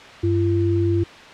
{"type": "tone pair together", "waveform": "sine", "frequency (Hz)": [97.08, 340.6], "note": ["G2", "F4"], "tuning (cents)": [-16, -43], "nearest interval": "octave + minor seventh", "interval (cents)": 2173, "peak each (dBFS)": -19, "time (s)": [0.23, 1.04], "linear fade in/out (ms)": 10, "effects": ["white hiss -40 dBFS RMS until 1.33 s", "low-pass 3000 Hz 12 dB/octave"]}